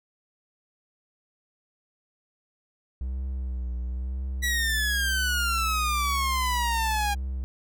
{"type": "tone with vibrato", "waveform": "triangle", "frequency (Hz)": 63.2, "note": "B1", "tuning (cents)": 41, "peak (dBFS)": -26, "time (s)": [3.01, 7.44], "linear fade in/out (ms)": 0, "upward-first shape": "triangle", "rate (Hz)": 1, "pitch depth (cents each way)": 73}
{"type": "exponential sweep", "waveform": "sawtooth", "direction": "down", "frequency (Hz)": [1956, 807], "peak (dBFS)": -21, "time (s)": [4.42, 7.15], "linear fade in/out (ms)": 20}
{"effects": []}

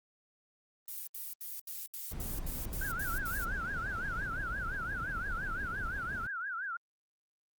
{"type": "noise bursts", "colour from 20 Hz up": "violet", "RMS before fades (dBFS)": -41, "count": 10, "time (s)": [0.88, 3.446], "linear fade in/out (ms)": 2, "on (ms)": 190, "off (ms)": 74}
{"type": "noise", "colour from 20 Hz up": "brown", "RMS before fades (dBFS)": -40, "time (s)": [2.11, 6.27], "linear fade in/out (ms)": 5}
{"type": "tone with vibrato", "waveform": "sine", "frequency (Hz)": 1480, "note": "F#6", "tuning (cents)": 0, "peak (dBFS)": -35, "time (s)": [2.81, 6.77], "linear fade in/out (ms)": 5, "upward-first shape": "triangle", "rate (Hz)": 5.8, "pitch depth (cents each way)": 220}
{"effects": ["Opus 24 kbps"]}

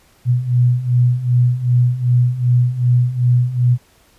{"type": "beating tone pair", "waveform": "sine", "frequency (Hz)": [121.5, 124.1], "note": ["B2", "B2"], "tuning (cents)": [-28, 9], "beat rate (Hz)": 2.6, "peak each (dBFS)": [-17, -13], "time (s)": [0.25, 3.78], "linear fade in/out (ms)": 50, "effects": ["pink hiss -53 dBFS RMS until 4.18 s", "resampled to 32000 Hz"]}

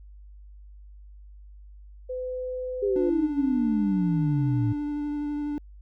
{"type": "tone", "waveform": "sine", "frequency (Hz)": 507, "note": "B4", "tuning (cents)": 45, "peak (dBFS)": -29, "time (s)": [2.09, 3.1], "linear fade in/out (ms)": 10}
{"type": "exponential sweep", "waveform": "sine", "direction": "down", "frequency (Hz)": [415.3, 110], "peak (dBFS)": -22, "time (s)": [2.82, 4.73], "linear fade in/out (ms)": 10}
{"type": "tone with vibrato", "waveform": "triangle", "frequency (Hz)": 293.7, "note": "D4", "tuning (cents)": 0, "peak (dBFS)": -25, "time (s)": [2.96, 5.58], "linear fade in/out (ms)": 0, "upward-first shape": "sine", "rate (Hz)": 12, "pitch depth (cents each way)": 12}
{"effects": ["added 50 Hz sine -44 dBFS peak until 5.81 s"]}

